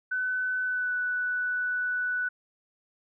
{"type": "tone with pitch glide", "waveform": "sine", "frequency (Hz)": [1507, 1485.4], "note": ["F#6", "F#6"], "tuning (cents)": [31, 6], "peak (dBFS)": -26, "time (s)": [0.11, 2.29], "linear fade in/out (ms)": 10, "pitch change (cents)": -25, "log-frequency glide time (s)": [0.63, 0.94], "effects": []}